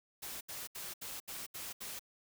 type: noise bursts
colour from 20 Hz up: white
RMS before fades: -44 dBFS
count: 7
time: 0.22-1.994 s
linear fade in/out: 10 ms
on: 190 ms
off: 74 ms
effects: none